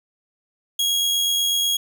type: tone with amplitude modulation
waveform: sawtooth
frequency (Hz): 3300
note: G#7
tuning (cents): -12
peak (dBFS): -14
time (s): 0.79-1.77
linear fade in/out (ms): 5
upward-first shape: sine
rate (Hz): 88.1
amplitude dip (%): 30
effects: none